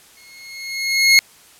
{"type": "tone with exponential growth", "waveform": "25% pulse", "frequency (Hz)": 2161, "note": "C#7", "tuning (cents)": -45, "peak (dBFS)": -3, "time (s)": [0.17, 1.19], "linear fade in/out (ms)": 0, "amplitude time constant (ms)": 220, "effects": ["white hiss -48 dBFS RMS until 1.59 s", "low-pass 12000 Hz 12 dB/octave"]}